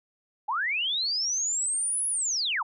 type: linear two-way sweep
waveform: sine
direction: up then down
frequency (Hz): 784 to 10548 to 784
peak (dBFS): -25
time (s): 0.48-2.63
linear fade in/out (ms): 10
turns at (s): 2.07
effects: none